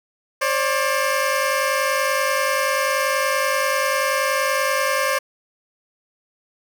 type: tone pair together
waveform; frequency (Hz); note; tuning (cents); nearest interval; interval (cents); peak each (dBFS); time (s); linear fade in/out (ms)
15% pulse; 535.6 / 586; C5 / D5; +40 / -4; major second; 156; -14 / -16; 0.41-5.19; 10
effects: none